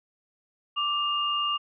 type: tone pair together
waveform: sine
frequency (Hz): 1174.7 / 2821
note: D6 / F7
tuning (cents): 0 / +17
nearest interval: octave + minor third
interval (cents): 1517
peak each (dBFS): -27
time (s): 0.76-1.58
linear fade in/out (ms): 20
effects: none